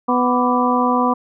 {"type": "harmonic tone with a mistuned harmonic", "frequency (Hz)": 248.2, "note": "B3", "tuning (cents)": 9, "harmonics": [1, 2, 3, 4, 5], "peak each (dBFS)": [-18, -22, -22, -19, -21], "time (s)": [0.08, 1.14], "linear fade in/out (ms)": 10, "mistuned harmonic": 5, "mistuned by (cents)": -98, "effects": []}